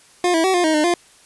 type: tone with pitch steps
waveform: 25% pulse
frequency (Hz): 355.7 / 325.9 / 378.5 / 353.8 / 314.7 / 303.7 / 348.8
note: F4 / E4 / F#4 / F4 / D#4 / D#4 / F4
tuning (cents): +32 / -20 / +39 / +23 / +20 / -42 / -2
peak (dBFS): -11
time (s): 0.24-0.94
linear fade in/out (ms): 2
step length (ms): 100
effects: white hiss -50 dBFS RMS until 1.25 s + resampled to 24000 Hz